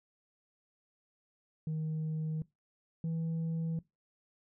sine tone pair in turn, 156.9 / 163.46 Hz, D#3 / E3, +15 / -14 cents, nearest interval minor second, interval 71 cents, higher second, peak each -30 / -29 dBFS, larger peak second, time 1.67-2.42 / 3.04-3.79 s, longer neither, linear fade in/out 2 ms, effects noise-tail reverb RT60 0.2 s tail -22 dB re dry + tanh soft clip ceiling -31 dBFS

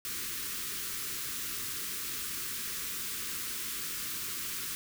white band-stop noise, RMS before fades -37 dBFS, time 0.05-4.75 s, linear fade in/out 0 ms, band 450 to 1100 Hz, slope 48 dB/octave, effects none

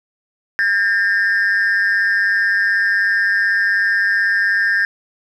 sine tone pair together, 1610.7 / 1808 Hz, G6 / A6, +47 / +47 cents, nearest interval major second, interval 200 cents, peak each -14 dBFS, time 0.59-4.85 s, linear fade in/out 0 ms, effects tanh soft clip ceiling -10 dBFS + 8-bit

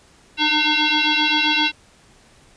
sine tone with frequency modulation, 306.8 Hz, D#4, 24 cents flat, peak -15 dBFS, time 0.37-1.72 s, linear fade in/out 50 ms, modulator 606 Hz, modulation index 6.3, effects pink hiss -52 dBFS RMS until 2.56 s + resampled to 22050 Hz

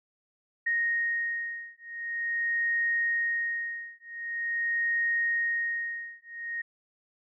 sine beating tone pair, 1864.7 / 1865.15 Hz, A#6 / A#6, 0 / 0 cents, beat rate 0.45 Hz, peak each -30 / -30 dBFS, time 0.66-6.62 s, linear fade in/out 10 ms, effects none

